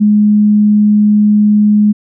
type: tone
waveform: sine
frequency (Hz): 209.4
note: G#3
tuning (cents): +15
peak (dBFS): -5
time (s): 0-1.93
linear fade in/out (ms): 20
effects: none